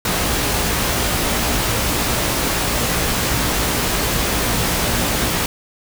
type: noise with comb filter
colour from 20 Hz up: pink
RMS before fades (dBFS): -19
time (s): 0.05-5.46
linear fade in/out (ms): 2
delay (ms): 17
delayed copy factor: +0.5
effects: none